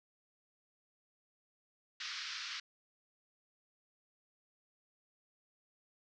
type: band-pass noise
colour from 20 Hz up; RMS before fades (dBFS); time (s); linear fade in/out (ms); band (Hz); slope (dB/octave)
white; -43; 2-2.6; 5; 1200 to 5500; 48
effects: none